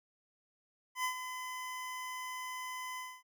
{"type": "tone with ADSR envelope", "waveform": "25% pulse", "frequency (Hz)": 1015, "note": "B5", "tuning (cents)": 47, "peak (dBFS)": -27, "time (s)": [0.95, 3.23], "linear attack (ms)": 93, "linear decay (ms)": 93, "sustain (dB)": -9, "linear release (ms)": 250, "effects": []}